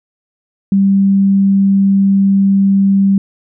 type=tone; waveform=sine; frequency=196.1 Hz; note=G3; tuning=1 cent sharp; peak=-7 dBFS; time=0.72-3.18 s; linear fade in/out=2 ms; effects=none